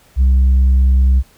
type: tone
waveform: sine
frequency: 65 Hz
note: C2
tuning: 11 cents flat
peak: -5 dBFS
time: 0.16-1.23 s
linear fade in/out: 50 ms
effects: tanh soft clip ceiling -7 dBFS + pink hiss -50 dBFS RMS until 1.37 s